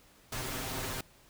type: noise with comb filter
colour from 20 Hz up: pink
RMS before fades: -37 dBFS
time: 0.32-1.01 s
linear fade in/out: 5 ms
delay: 7.7 ms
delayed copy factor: +0.8
effects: pink hiss -61 dBFS RMS until 1.29 s